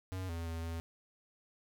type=tone with pitch steps; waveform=square; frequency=93.3 / 83.5 / 82.4 / 82.9 Hz; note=F#2 / E2 / E2 / E2; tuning=+15 / +23 / 0 / +10 cents; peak=-38 dBFS; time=0.12-0.8 s; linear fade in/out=0 ms; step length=170 ms; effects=none